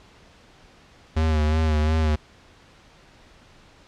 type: tone with vibrato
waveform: square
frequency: 77.78 Hz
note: D#2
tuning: in tune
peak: -19 dBFS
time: 1.16-2.16 s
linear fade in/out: 10 ms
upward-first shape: sine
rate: 2.8 Hz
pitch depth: 44 cents each way
effects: pink hiss -52 dBFS RMS until 3.87 s + low-pass 5000 Hz 12 dB/octave